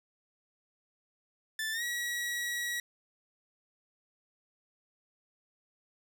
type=tone with pitch glide; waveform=sawtooth; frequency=1760 to 1919.3 Hz; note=A6 to B6; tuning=0 to -50 cents; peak=-29 dBFS; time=1.59-2.8 s; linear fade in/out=2 ms; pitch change=+150 cents; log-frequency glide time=1.72-1.83 s; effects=none